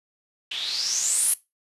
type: noise with low-pass filter sweep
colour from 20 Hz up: blue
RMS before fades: -25 dBFS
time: 0.51-1.34 s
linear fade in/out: 5 ms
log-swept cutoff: 3100 to 11000 Hz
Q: 7.4
effects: noise-tail reverb RT60 0.2 s tail -18 dB re dry + resampled to 32000 Hz